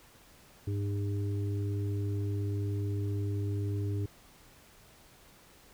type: harmonic tone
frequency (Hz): 101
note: G#2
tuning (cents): -48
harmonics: 1 / 3 / 4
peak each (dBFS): -30 / -40 / -42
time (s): 0.67-4.06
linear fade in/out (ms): 5
effects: pink hiss -58 dBFS RMS until 5.73 s